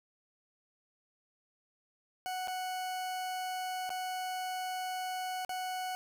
40% pulse tone with dropouts, 740 Hz, F#5, in tune, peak -34 dBFS, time 2.26-5.95 s, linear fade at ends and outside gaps 0 ms, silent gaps 2.474-2.481 / 3.893-3.903 / 5.449-5.493 s, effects none

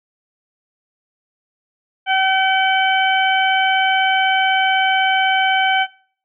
harmonic tone, 764 Hz, G5, 45 cents flat, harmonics 1 / 2 / 3 / 4, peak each -16 / -19 / -21 / -22 dBFS, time 2.06-5.87 s, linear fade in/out 50 ms, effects noise-tail reverb RT60 0.5 s tail -20 dB re dry

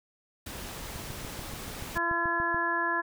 pink noise, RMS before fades -40 dBFS, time 0.46-1.98 s, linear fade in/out 5 ms
click train, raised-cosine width 5 ms, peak -28 dBFS, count 12, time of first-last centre 0.96-2.545 s, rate 6.94 Hz
harmonic tone, 340 Hz, F4, 46 cents flat, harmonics 1 / 2 / 3 / 4 / 5, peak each -36 / -37 / -30 / -37 / -29 dBFS, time 1.95-3.02 s, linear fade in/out 20 ms
effects none

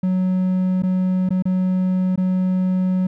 triangle tone with dropouts, 185 Hz, F#3, in tune, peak -14 dBFS, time 0.03-3.07 s, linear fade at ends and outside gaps 5 ms, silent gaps 0.823-0.833 / 1.291-1.305 / 1.424-1.454 / 2.159-2.176 s, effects none

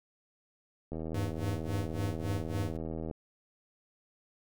click train, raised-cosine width 2 ms, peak -25 dBFS, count 177, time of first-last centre 0.92-3.112 s, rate 80.3 Hz
square tone with tremolo, 100 Hz, G2, 35 cents sharp, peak -31 dBFS, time 1.14-2.77 s, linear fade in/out 5 ms, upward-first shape sine, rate 3.6 Hz, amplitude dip 90%
effects none

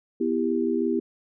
sine chord, E minor, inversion second, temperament just, 247.2 / 329.6 / 395.6 Hz, B3 / E4 / G4, +2 / 0 / +16 cents, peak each -26 dBFS, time 0.2-1 s, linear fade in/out 10 ms, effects none

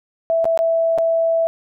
sine tone with dropouts, 659.3 Hz, E5, in tune, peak -14 dBFS, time 0.3-1.47 s, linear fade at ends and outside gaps 0 ms, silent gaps 0.444-0.454 / 0.575-0.59 / 0.978-0.985 s, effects none

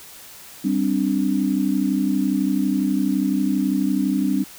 sine chord, G suspended fourth, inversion none, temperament equal, 196 / 261.6 / 293.7 Hz, G3 / C4 / D4, 0 / 0 / 0 cents, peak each -22 dBFS, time 0.64-4.44 s, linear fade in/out 10 ms, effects white hiss -42 dBFS RMS until 4.58 s

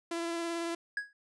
sawtooth tone with vibrato, 336.9 Hz, E4, 38 cents sharp, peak -29 dBFS, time 0.11-0.75 s, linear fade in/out 5 ms, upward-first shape sine, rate 18 Hz, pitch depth 15 cents each way
triangle tone with exponential decay, 1661.2 Hz, G#6, in tune, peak -26 dBFS, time 0.97-1.13 s, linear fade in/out 2 ms, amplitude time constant 34 ms
effects resampled to 24000 Hz

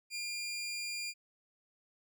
20% pulse tone, 2400 Hz, D7, 37 cents sharp, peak -32 dBFS, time 0.1-1.14 s, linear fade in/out 50 ms, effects none

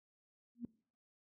sine tone with exponential growth, 238 Hz, A#3, 36 cents sharp, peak -35 dBFS, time 0.55-0.65 s, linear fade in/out 2 ms, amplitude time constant 20 ms, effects noise-tail reverb RT60 0.5 s tail -22 dB re dry + high-pass 60 Hz 12 dB/octave

